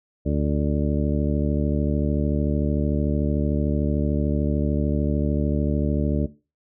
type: harmonic tone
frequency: 73.42 Hz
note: D2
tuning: in tune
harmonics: 1 / 2 / 3 / 4 / 5 / 6 / 8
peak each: -24 / -25 / -27 / -27 / -32 / -32 / -32 dBFS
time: 0.25-6.27 s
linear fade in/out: 20 ms
effects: noise-tail reverb RT60 0.3 s tail -17 dB re dry